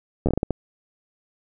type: slowing click train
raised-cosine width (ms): 2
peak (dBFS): -8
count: 8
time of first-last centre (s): 0.26-0.507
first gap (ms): 11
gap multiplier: 1.38
effects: none